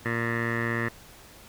15% pulse tone with low-pass filter, 116.54 Hz, A#2, in tune, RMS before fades -28 dBFS, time 0.05-0.89 s, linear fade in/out 10 ms, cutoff 1800 Hz, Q 7.7, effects pink hiss -50 dBFS RMS until 1.48 s

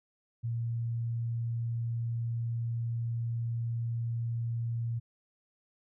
sine tone, 116.54 Hz, A#2, in tune, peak -30 dBFS, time 0.43-5 s, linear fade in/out 20 ms, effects none

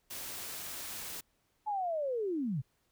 white noise, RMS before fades -42 dBFS, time 0.1-1.21 s, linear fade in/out 10 ms
sine linear sweep, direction down, 865 to 114.6 Hz, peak -31 dBFS, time 1.66-2.62 s, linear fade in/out 20 ms
effects pink hiss -75 dBFS RMS until 2.91 s

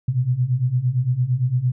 sine beating tone pair, 120.6 / 129.4 Hz, B2 / C3, -41 / -19 cents, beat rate 8.8 Hz, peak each -22 / -19 dBFS, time 0.08-1.72 s, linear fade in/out 5 ms, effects none

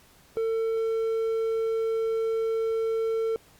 triangle tone, 450 Hz, A4, 39 cents sharp, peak -22 dBFS, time 0.37-3.36 s, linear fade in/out 0 ms, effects pink hiss -57 dBFS RMS until 3.59 s + Opus 48 kbps

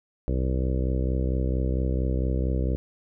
harmonic tone, 64.4 Hz, C2, 27 cents flat, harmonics 1 / 2 / 3 / 4 / 5 / 6 / 7 / 8 / 9, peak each -24 / -30 / -34 / -36 / -35 / -39 / -37 / -38 / -42 dBFS, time 0.28-2.76 s, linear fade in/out 0 ms, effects none

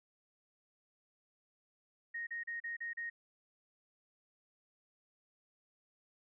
sine tone bursts, 1864.7 Hz, A#6, in tune, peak -38 dBFS, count 6, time 2.14-3.1 s, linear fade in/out 10 ms, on 130 ms, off 36 ms, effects none

